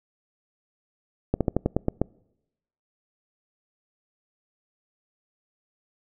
slowing click train, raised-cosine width 2 ms, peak -8 dBFS, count 8, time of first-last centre 1.34-2.016 s, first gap 67 ms, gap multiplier 1.12, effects noise-tail reverb RT60 0.9 s tail -26 dB re dry

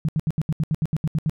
sine tone bursts, 155.8 Hz, D#3, 3 cents sharp, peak -18 dBFS, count 12, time 0.05-1.296 s, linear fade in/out 0 ms, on 36 ms, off 74 ms, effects none

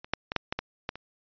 clicks, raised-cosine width 0.3 ms, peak -26 / -9 / -15 / -8 / -13 / -13 / -14 / -24 dBFS, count 8, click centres 0.045 / 0.136 / 0.319 / 0.363 / 0.525 / 0.59 / 0.891 / 0.956 s, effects resampled to 11025 Hz

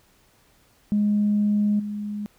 sine tone with level steps, 207.7 Hz, G#3, in tune, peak -17 / -27 dBFS, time 0.92-2.26 s, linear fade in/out 0 ms, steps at 1.79 s, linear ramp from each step 10 ms, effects tanh soft clip ceiling -13 dBFS + pink hiss -60 dBFS RMS until 2.38 s

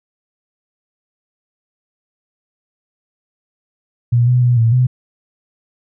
sine tone with pitch steps, 119.7 / 124.5 / 122.5 / 114.4 / 126.2 Hz, A#2 / B2 / B2 / A#2 / B2, +46 / +14 / -14 / -32 / +38 cents, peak -9 dBFS, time 4.12-4.87 s, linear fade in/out 10 ms, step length 150 ms, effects none

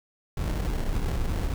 brown noise with sample-and-hold, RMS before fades -27 dBFS, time 0.37-1.54 s, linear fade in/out 5 ms, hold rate 1225 Hz, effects none

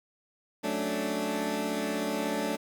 20% pulse chord, D major seventh, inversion first, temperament equal, 185 / 220 / 277.2 / 293.7 Hz, F#3 / A3 / C#4 / D4, 0 / 0 / 0 / 0 cents, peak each -33 / -28 / -33 / -28 dBFS, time 0.63-2.57 s, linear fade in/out 20 ms, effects 10-bit

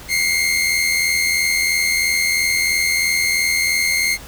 sawtooth tone pair together, 2100 / 2183 Hz, C7 / C#7, +6 / -27 cents, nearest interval minor second, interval 67 cents, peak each -14 / -17 dBFS, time 0.08-4.18 s, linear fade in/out 50 ms, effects added 60 Hz sine -44 dBFS peak until 4.27 s + pink hiss -38 dBFS RMS until 4.27 s

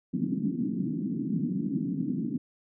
white band-pass noise, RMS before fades -30 dBFS, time 0.13-2.38 s, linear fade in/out 5 ms, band 150 to 290 Hz, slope 48 dB/octave, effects none

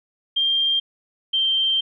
sine tone pair in turn, 3188 / 3142 Hz, G7 / G7, +28 / +3 cents, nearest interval unison, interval 25 cents, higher first, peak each -17 dBFS, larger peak neither, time 0.36-0.8 / 1.33-1.81 s, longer second, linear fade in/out 10 ms, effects none

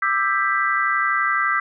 sine chord, E minor seventh, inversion third, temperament just, 1186.7 / 1318.5 / 1582.2 / 1977.8 Hz, D6 / E6 / G6 / B6, +18 / 0 / +16 / +2 cents, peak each -23 dBFS, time 0.02-1.6 s, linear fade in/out 5 ms, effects none

